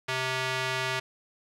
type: tone with band-pass filter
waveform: square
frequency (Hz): 130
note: C3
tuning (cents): -11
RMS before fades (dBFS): -30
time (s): 0.08-1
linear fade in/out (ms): 10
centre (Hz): 2400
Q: 0.84
effects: none